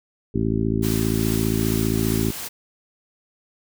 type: harmonic tone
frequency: 55 Hz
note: A1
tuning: in tune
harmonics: 1 / 2 / 3 / 4 / 5 / 6 / 7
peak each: -29 / -25 / -28 / -25 / -27 / -28 / -28 dBFS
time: 0.34-2.31 s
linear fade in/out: 10 ms
type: noise with tremolo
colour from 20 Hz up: white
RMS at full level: -30 dBFS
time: 0.82-2.49 s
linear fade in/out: 20 ms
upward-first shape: triangle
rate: 2.5 Hz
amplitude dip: 35%
effects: none